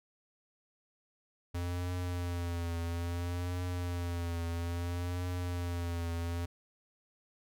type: tone with vibrato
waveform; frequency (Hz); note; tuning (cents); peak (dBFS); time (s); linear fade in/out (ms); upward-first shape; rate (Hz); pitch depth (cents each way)
square; 87; F2; -6; -34; 1.54-6.46; 10; triangle; 0.6; 57
effects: none